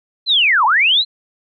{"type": "linear two-way sweep", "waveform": "sine", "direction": "down then up", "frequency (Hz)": [4186, 830.6, 4186], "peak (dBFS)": -10, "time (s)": [0.26, 1.05], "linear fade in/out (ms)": 50, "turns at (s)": 0.65, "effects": []}